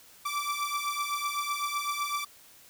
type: beating tone pair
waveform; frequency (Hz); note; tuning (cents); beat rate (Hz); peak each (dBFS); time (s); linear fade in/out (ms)
sawtooth; 1161 / 1168.9; D6 / D6; -20 / -9; 7.9; -29; 0.25-2.25; 10
effects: white hiss -55 dBFS RMS until 2.69 s